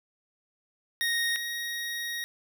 25% pulse tone pair in turn, 1864.7 / 1879.8 Hz, A#6 / A#6, 0 / +14 cents, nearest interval unison, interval 14 cents, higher second, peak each -22 / -28 dBFS, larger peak first, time 1.01-1.36 / 1.36-2.24 s, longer second, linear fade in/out 0 ms, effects none

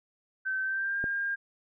sine tone with pitch glide, 1540 to 1608.2 Hz, G6 to G6, -31 to +44 cents, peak -28 dBFS, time 0.45-1.36 s, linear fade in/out 20 ms, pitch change +75 cents, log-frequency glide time 0.62-1 s
click, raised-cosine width 2 ms, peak -22 dBFS, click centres 1.041 s
effects none

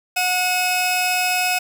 sawtooth tone pair together, 729 / 2559 Hz, F#5 / D#7, -26 / +48 cents, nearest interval octave + minor seventh, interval 2174 cents, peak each -17 dBFS, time 0.16-1.59 s, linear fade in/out 10 ms, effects 7-bit

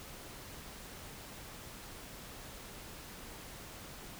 silence, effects pink hiss -49 dBFS RMS until 4.19 s

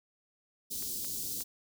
white band-stop noise, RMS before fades -37 dBFS, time 0.7-1.44 s, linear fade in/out 20 ms, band 410 to 4300 Hz, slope 24 dB/octave
clicks, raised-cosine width 0.2 ms, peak -30 dBFS, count 3, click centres 0.825 / 1.047 / 1.407 s
effects none

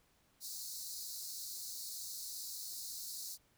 pink high-pass noise, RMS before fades -45 dBFS, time 0.4-3.38 s, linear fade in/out 50 ms, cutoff 4000 Hz, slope 96 dB/octave, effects pink hiss -72 dBFS RMS until 3.57 s

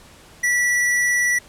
square tone, 1953 Hz, B6, 20 cents flat, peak -17 dBFS, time 0.43-1.39 s, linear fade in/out 10 ms, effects pink hiss -47 dBFS RMS until 1.48 s + low-pass 11000 Hz 12 dB/octave

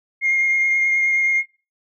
sine tone with vibrato, 2131 Hz, C7, 31 cents sharp, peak -14 dBFS, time 0.21-1.44 s, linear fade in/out 50 ms, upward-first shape sine, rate 9.4 Hz, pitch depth 12 cents each way, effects noise-tail reverb RT60 0.3 s tail -18 dB re dry + tanh soft clip ceiling -11 dBFS

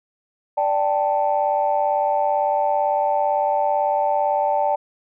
sine chord, D suspended fourth, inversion none, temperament just, 587.3 / 783.1 / 881 Hz, D5 / G5 / A5, 0 / -2 / +2 cents, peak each -21 dBFS, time 0.57-4.76 s, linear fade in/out 10 ms, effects tanh soft clip ceiling -8 dBFS

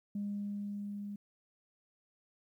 sine tone with level ramp, 203.6 Hz, G#3, 34 cents flat, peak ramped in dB -33 to -39 dBFS, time 0.15-1.16 s, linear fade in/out 5 ms, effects tanh soft clip ceiling -30 dBFS + 12-bit

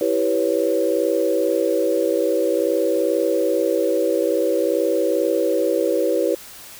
sine chord, C# half-diminished seventh, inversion first, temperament equal, 329.6 / 392 / 493.9 / 554.4 Hz, E4 / G4 / B4 / C#5, 0 / 0 / 0 / 0 cents, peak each -23 / -23 / -21 / -22 dBFS, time 0.01-6.35 s, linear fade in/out 2 ms, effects white hiss -40 dBFS RMS until 6.79 s

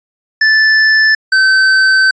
square tone pair in turn, 1752 / 1538.9 Hz, A6 / G6, -8 / -32 cents, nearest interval major second, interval 224 cents, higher first, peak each -7 dBFS, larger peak neither, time 0.41-1.15 / 1.32-2.11 s, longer second, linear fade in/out 5 ms, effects resampled to 16000 Hz

